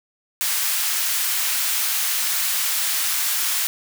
white high-pass noise, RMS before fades -22 dBFS, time 0.41-3.67 s, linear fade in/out 0 ms, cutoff 1200 Hz, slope 12 dB/octave, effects none

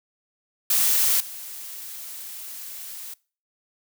blue noise with level steps, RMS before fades -20 / -37 dBFS, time 0.7-3.14 s, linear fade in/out 5 ms, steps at 1.2 s, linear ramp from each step 5 ms, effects noise-tail reverb RT60 0.4 s tail -24 dB re dry

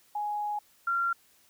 sine tone pair in turn, 833 / 1378.1 Hz, G#5 / F6, +5 / -23 cents, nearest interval major sixth, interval 872 cents, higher second, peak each -29 / -25 dBFS, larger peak second, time 0.15-0.59 / 0.87-1.13 s, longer first, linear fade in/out 5 ms, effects white hiss -63 dBFS RMS until 1.49 s

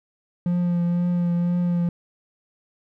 triangle tone with vibrato, 174.61 Hz, F3, in tune, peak -17 dBFS, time 0.46-1.89 s, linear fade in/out 2 ms, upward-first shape triangle, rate 2 Hz, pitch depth 22 cents each way, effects none

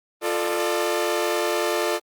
sawtooth chord, D minor, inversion first, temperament equal with one note detuned, 349.2 / 440 / 598.6 Hz, F4 / A4 / D5, 0 / 0 / +33 cents, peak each -22 dBFS, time 0.21-2 s, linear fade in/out 50 ms, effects Opus 24 kbps

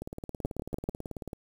two click trains, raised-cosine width 2 ms, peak -16 / -24 dBFS, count 4 / 25, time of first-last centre 0.45-0.889 / 0.02-1.331 s, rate 6.83 / 18.3 Hz, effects 8-bit

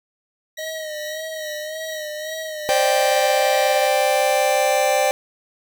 20% pulse tone with tremolo, 1923 Hz, B6, 47 cents flat, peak -25 dBFS, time 0.57-3.88 s, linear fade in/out 5 ms, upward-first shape triangle, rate 2.4 Hz, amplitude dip 55%
square tone with vibrato, 620 Hz, D#5, 6 cents flat, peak -29 dBFS, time 0.58-3.87 s, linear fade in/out 10 ms, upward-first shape sine, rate 1.8 Hz, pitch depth 49 cents each way
45% pulse chord, C suspended second, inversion none, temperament just, 523.3 / 588.7 / 784.9 Hz, C5 / D5 / G5, 0 / +4 / +2 cents, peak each -21 / -20 / -20 dBFS, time 2.69-5.11 s, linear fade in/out 0 ms
effects none

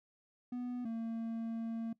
triangle tone pair in turn, 246.4 / 227.5 Hz, B3 / A#3, -4 / -42 cents, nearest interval minor second, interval 138 cents, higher first, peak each -35 / -34 dBFS, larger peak second, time 0.52-0.85 / 0.85-1.93 s, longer second, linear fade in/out 5 ms, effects noise-tail reverb RT60 0.1 s tail -20 dB re dry

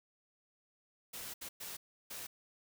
white noise bursts at uneven times, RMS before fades -45 dBFS, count 4, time 1.13-1.34 / 1.41-1.49 / 1.6-1.77 / 2.1-2.27 s, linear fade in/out 10 ms, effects none

